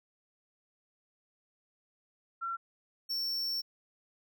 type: tone pair in turn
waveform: sine / square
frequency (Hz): 1360 / 5440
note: F6 / F8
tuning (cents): -46 / -46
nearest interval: 2 octaves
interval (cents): 2400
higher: second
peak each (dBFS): -33 / -32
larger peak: second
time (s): 2.41-2.57 / 3.09-3.62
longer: second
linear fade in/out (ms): 20
effects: none